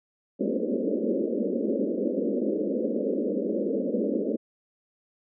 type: band-pass noise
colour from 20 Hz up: pink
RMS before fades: -27 dBFS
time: 0.39-4.37 s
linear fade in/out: 20 ms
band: 200 to 570 Hz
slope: 96 dB/octave
effects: none